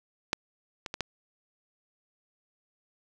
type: clicks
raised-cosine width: 0.2 ms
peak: -8 / -18 / -17 / -12 dBFS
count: 4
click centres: 0.331 / 0.862 / 0.941 / 1.007 s
effects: none